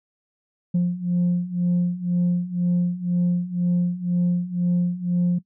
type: beating tone pair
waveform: sine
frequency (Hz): 175.2 / 177.2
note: F3 / F3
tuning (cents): +6 / +25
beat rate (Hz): 2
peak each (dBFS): -22 / -19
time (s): 0.74-5.39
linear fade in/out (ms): 10
effects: noise-tail reverb RT60 0.1 s tail -18 dB re dry + tanh soft clip ceiling -15 dBFS